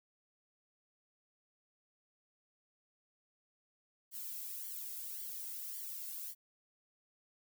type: noise with flanger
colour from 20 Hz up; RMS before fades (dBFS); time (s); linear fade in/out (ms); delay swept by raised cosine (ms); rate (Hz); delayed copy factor
violet; -44; 4.11-6.35; 50; 0.77 to 1.73; 1.8; -0.9
effects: none